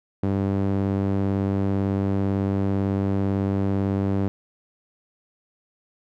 sawtooth tone with band-pass filter, 98 Hz, G2, in tune, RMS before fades -23 dBFS, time 0.23-4.28 s, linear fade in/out 0 ms, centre 260 Hz, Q 0.8, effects none

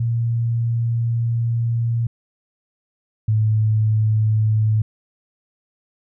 sine tone pair in turn, 116.54 / 108.68 Hz, A#2 / A2, 0 / -21 cents, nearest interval minor second, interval 121 cents, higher first, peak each -17 / -14 dBFS, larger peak second, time 0-2.07 / 3.28-4.82 s, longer first, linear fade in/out 5 ms, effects none

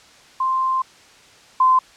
sine tone pair in turn, 1046.5 / 1032.1 Hz, C6 / C6, 0 / -24 cents, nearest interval unison, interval 24 cents, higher first, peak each -17 / -11 dBFS, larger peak second, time 0.4-0.82 / 1.6-1.79 s, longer first, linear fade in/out 5 ms, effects white hiss -48 dBFS RMS until 1.96 s + low-pass 6000 Hz 12 dB/octave

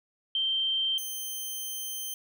sine / 5% pulse tone pair in turn, 3136 / 3120 Hz, G7 / G7, 0 / -9 cents, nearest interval unison, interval 9 cents, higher first, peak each -25 dBFS, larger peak neither, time 0.35-0.98 / 0.98-2.14 s, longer second, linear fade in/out 2 ms, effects none

